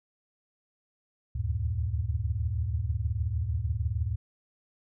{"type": "tone cluster", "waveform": "sine", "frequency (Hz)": [72.9, 79.3, 92.8, 111.5], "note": ["D2", "D#2", "F#2", "A2"], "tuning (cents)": [-12, 33, 6, 23], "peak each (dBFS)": [-31, -36, -32, -32], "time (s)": [1.35, 4.16], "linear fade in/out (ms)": 10, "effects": []}